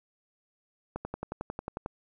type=click train; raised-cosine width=1 ms; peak=-20 dBFS; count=11; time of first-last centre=0.96-1.861 s; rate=11.1 Hz; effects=none